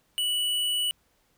square tone, 2952 Hz, F#7, 5 cents flat, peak -25 dBFS, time 0.18-0.91 s, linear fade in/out 0 ms, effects pink hiss -68 dBFS RMS until 1.37 s

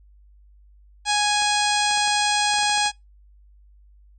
harmonic tone, 830.6 Hz, G#5, in tune, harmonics 1 / 2 / 3 / 4 / 5 / 6 / 7 / 8 / 9 / 10, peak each -22 / -27 / -28 / -27 / -28 / -29 / -33 / -34 / -33 / -31 dBFS, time 1.05-2.92 s, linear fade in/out 50 ms
clicks, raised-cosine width 0.5 ms, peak -24 dBFS, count 10, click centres 1.422 / 1.911 / 1.975 / 2.077 / 2.539 / 2.586 / 2.632 / 2.696 / 2.778 / 2.86 s
effects noise-tail reverb RT60 0.2 s tail -25 dB re dry + added 50 Hz sine -49 dBFS peak until 4.18 s

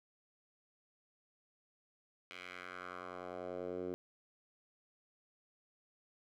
10% pulse tone with band-pass filter sweep, 90.3 Hz, F#2, 42 cents flat, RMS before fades -45 dBFS, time 2.31-3.94 s, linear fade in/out 0 ms, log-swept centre 2600 to 360 Hz, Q 2, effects none

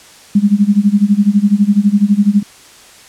sine tone with tremolo, 204.1 Hz, G#3, 30 cents flat, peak -4 dBFS, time 0.35-2.43 s, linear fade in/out 5 ms, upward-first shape sine, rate 12 Hz, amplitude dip 90%, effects white hiss -40 dBFS RMS until 3.08 s + low-pass 9000 Hz 12 dB/octave

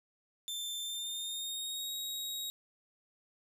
sawtooth tone with pitch glide, 3558 to 3791 Hz, A7 to A#7, +19 to +28 cents, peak -34 dBFS, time 0.48-2.5 s, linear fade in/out 0 ms, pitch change +109 cents, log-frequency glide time 0.8-1.93 s, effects none

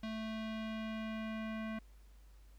square tone with low-pass filter sweep, 220 Hz, A3, in tune, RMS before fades -41 dBFS, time 0.03-1.79 s, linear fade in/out 5 ms, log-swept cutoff 3700 to 2200 Hz, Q 1.7, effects added 50 Hz sine -56 dBFS peak until 2.58 s + pink hiss -71 dBFS RMS until 2.58 s

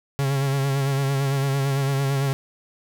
45% pulse tone with vibrato, 137.5 Hz, C#3, 14 cents flat, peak -20 dBFS, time 0.19-2.33 s, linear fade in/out 0 ms, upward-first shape sine, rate 8.9 Hz, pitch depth 38 cents each way, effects none

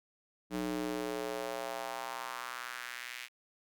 square tone with high-pass filter sweep, 61.1 Hz, B1, 18 cents flat, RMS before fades -39 dBFS, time 0.5-3.29 s, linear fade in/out 50 ms, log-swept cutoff 240 to 2300 Hz, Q 2.2, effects none

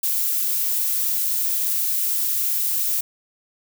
violet noise, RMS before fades -22 dBFS, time 0.03-3.01 s, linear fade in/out 5 ms, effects none

